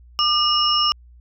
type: tone cluster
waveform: sine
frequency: 1204 / 2885 / 5340 Hz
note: D6 / F#7 / E8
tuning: +43 / -44 / +22 cents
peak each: -20 dBFS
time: 0.19-0.92 s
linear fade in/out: 0 ms
effects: added 60 Hz sine -44 dBFS peak until 1.2 s